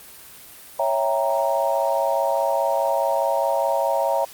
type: chord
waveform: sine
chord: C# diminished seventh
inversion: none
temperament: equal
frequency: 554.4 / 659.3 / 784 / 932.3 Hz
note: C#5 / E5 / G5 / Bb5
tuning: 0 / 0 / 0 / 0 cents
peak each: -23 / -23 / -27 / -24 dBFS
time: 0.79-4.25 s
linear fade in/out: 5 ms
effects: white hiss -43 dBFS RMS until 4.33 s + Opus 32 kbps